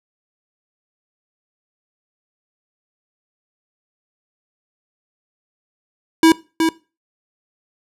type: tone with echo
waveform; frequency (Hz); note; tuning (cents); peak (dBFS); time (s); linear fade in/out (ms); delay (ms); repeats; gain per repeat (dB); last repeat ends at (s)
square; 324.5; E4; -27; -8; 6.23-6.32; 2; 370; 1; -6; 6.69
effects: noise-tail reverb RT60 0.3 s tail -20 dB re dry + low-pass 11000 Hz 12 dB/octave